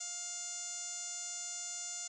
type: tone with low-pass filter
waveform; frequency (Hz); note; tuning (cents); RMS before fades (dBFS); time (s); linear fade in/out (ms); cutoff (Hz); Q
5% pulse; 703; F5; +11; -42; 0-2.08; 10; 6900; 9.6
effects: none